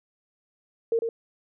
sine tone with echo, 458.3 Hz, A#4, 29 cents flat, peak -20 dBFS, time 0.92-0.99 s, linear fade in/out 2 ms, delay 100 ms, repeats 1, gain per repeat -5 dB, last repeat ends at 1.09 s, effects none

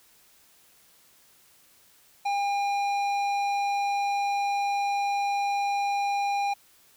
sine tone with tanh clipping, 805 Hz, G5, 46 cents sharp, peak -26 dBFS, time 2.25-6.54 s, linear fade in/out 10 ms, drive 13 dB, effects white hiss -59 dBFS RMS until 6.96 s

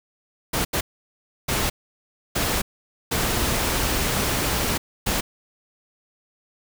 pink noise bursts at uneven times, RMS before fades -23 dBFS, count 6, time 0.53-0.65 / 0.73-0.81 / 1.48-1.7 / 2.35-2.62 / 3.11-4.78 / 5.06-5.21 s, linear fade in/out 10 ms, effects none

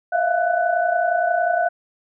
sine tone cluster, 645 / 671 / 702 / 1492 Hz, E5 / E5 / F5 / F#6, -38 / +31 / +9 / +14 cents, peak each -25 / -24 / -19 / -25 dBFS, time 0.12-1.69 s, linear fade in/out 10 ms, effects none

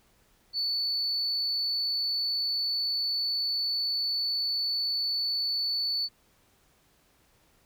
sine tone, 4471 Hz, C#8, 14 cents sharp, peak -25 dBFS, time 0.53-6.09 s, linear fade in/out 50 ms, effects tanh soft clip ceiling -23 dBFS + pink hiss -65 dBFS RMS until 7.65 s

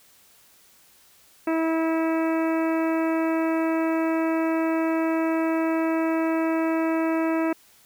harmonic tone with a mistuned harmonic, 324.2 Hz, E4, 29 cents flat, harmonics 1 / 2 / 3 / 4 / 5 / 6 / 7 / 8, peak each -22 / -28 / -33 / -35 / -38 / -40 / -40 / -41 dBFS, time 1.47-7.53 s, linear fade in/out 5 ms, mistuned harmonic 8, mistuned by +19 cents, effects white hiss -56 dBFS RMS until 7.85 s

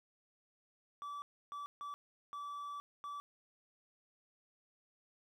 triangle tone bursts at uneven times, 1155 Hz, D6, 29 cents flat, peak -40 dBFS, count 5, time 1.02-1.22 / 1.52-1.66 / 1.81-1.94 / 2.33-2.8 / 3.04-3.2 s, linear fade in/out 0 ms, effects none

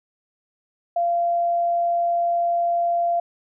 sine tone, 689 Hz, F5, 24 cents flat, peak -18 dBFS, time 0.96-3.2 s, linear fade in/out 5 ms, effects none

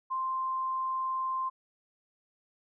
sine tone, 1046.5 Hz, C6, in tune, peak -29 dBFS, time 0.1-1.5 s, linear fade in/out 20 ms, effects none

